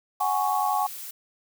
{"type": "chord", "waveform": "sine", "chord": "F# suspended second", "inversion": "none", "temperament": "equal", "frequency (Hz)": [740, 830.6, 1108.7], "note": ["F#5", "G#5", "C#6"], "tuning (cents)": [0, 0, 0], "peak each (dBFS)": [-27, -25, -27], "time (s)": [0.2, 0.87], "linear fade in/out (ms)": 10}
{"type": "noise", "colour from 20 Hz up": "blue", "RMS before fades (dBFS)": -38, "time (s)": [0.2, 1.11], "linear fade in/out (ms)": 5}
{"effects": []}